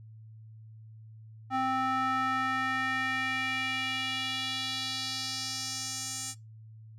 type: tone with band-pass filter sweep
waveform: square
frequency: 261.6 Hz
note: C4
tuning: in tune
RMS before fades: -32 dBFS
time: 1.5-6.35 s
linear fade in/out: 50 ms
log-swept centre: 1000 to 7500 Hz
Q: 2.5
effects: noise-tail reverb RT60 0.2 s tail -22 dB re dry + added 110 Hz sine -47 dBFS peak until 6.98 s